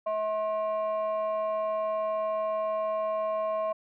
sine tone pair together, 643.8 / 1071 Hz, E5 / C6, -41 / +40 cents, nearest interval major sixth, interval 881 cents, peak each -26 / -31 dBFS, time 0.06-3.73 s, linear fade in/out 10 ms, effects tanh soft clip ceiling -23 dBFS

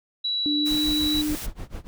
sine tone, 3922 Hz, B7, 13 cents flat, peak -23 dBFS, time 0.24-1.22 s, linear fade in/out 10 ms
sine tone with pitch glide, 294.8 to 301.2 Hz, D4 to D4, +7 to +44 cents, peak -23 dBFS, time 0.46-1.35 s, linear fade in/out 0 ms, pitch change +37 cents, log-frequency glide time 0.57-0.75 s
white noise, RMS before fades -35 dBFS, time 0.65-1.47 s, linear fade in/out 20 ms
brown noise with tremolo, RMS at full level -31 dBFS, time 0.71-1.87 s, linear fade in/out 0 ms, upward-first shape sine, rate 6.9 Hz, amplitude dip 95%
effects none

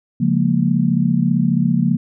sine chord, Bb minor seventh, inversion first, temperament just, 139.85 / 174.81 / 209.8 / 233.1 Hz, Db3 / F3 / Ab3 / Bb3, +16 / +2 / +18 / 0 cents, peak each -20 / -17 / -22 / -18 dBFS, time 0.2-1.97 s, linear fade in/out 10 ms, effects none

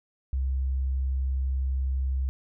sine tone, 66 Hz, C2, 16 cents sharp, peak -24 dBFS, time 0.33-2.29 s, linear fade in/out 0 ms, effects none

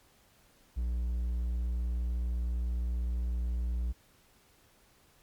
triangle tone, 59.8 Hz, A#1, 45 cents sharp, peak -27 dBFS, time 0.76-3.93 s, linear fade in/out 20 ms, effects pink hiss -64 dBFS RMS until 5.22 s + MP3 96 kbps

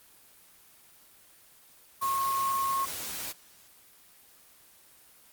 sine tone in noise, 1086 Hz, C#6, 36 cents flat, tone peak -26 dBFS, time 2.01-2.86 s, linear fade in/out 20 ms, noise white, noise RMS -37 dBFS, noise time 2.01-3.33 s, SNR +8 dB, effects white hiss -57 dBFS RMS until 5.32 s + Opus 24 kbps

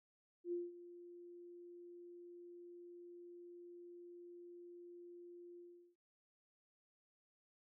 sine tone with ADSR envelope, 349.2 Hz, F4, in tune, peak -37 dBFS, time 0.44-5.96 s, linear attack 84 ms, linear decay 190 ms, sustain -16 dB, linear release 380 ms, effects none

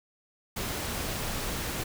pink noise, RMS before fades -33 dBFS, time 0.56-1.84 s, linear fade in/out 10 ms, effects none

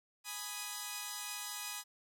5% pulse chord, G# minor, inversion none, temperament equal, 830.6 / 987.8 / 1244.5 Hz, G#5 / B5 / D#6, 0 / 0 / 0 cents, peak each -33 dBFS, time 0.24-1.84 s, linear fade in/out 50 ms, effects none

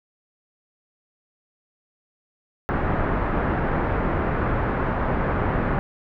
pink low-pass noise, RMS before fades -23 dBFS, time 2.69-5.79 s, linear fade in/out 0 ms, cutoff 1700 Hz, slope 24 dB/octave, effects none

